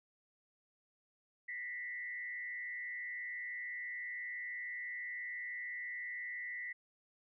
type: tone with frequency modulation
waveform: sine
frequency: 1975.5 Hz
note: B6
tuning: in tune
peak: -40 dBFS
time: 1.48-6.73 s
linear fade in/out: 10 ms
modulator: 126 Hz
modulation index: 0.68
effects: none